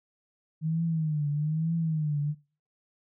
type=tone with vibrato; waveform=sine; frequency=155.56 Hz; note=D#3; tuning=in tune; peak=-25 dBFS; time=0.61-2.35 s; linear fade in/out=50 ms; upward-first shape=triangle; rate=1.1 Hz; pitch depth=130 cents each way; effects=noise-tail reverb RT60 0.4 s tail -22 dB re dry